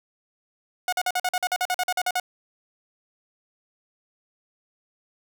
sawtooth tone bursts, 728 Hz, F#5, 28 cents flat, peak -18 dBFS, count 15, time 0.88-2.199 s, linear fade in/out 2 ms, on 45 ms, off 46 ms, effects none

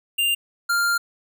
square tone pair in turn, 2794 / 1397 Hz, F7 / F6, 0 / 0 cents, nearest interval octave, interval 1200 cents, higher first, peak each -19 dBFS, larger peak neither, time 0.18-0.35 / 0.69-0.98 s, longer second, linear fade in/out 10 ms, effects none

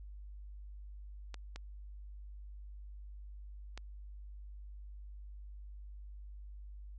clicks, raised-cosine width 0.2 ms, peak -28 dBFS, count 3, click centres 1.343 / 1.56 / 3.776 s, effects added 50 Hz sine -46 dBFS peak until 6.98 s + resampled to 24000 Hz

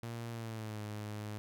sawtooth tone with pitch glide, 116.54 to 105.64 Hz, A#2 to G#2, 0 to +30 cents, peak -36 dBFS, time 0.03-1.38 s, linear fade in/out 0 ms, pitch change -170 cents, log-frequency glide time 0.31-0.81 s, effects none

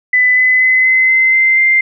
sine tone with pitch steps, 2001 / 2016 / 2031 / 2047 / 2062 / 2078 / 2093 Hz, B6 / B6 / B6 / C7 / C7 / C7 / C7, +22 / +35 / +48 / -38 / -26 / -12 / 0 cents, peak -7 dBFS, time 0.13-1.81 s, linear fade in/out 5 ms, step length 240 ms, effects none

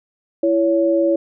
sine tone pair together, 333.6 / 561 Hz, E4 / C#5, +21 / +21 cents, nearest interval major sixth, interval 900 cents, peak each -16 dBFS, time 0.43-1.16 s, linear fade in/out 5 ms, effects none

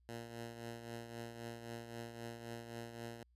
10% pulse tone with tremolo, 116.7 Hz, A#2, 2 cents sharp, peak -35 dBFS, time 0.09-3.23 s, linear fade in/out 0 ms, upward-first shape triangle, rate 3.8 Hz, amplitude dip 60%, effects added 60 Hz sine -68 dBFS peak until 3.35 s + resampled to 32000 Hz

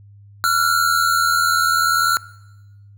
square tone pair together, 1349.7 / 1430 Hz, E6 / F6, +40 / +41 cents, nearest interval minor second, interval 101 cents, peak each -18 dBFS, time 0.44-2.17 s, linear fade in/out 0 ms, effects noise-tail reverb RT60 1.0 s tail -20 dB re dry + added 101 Hz sine -42 dBFS peak until 2.97 s

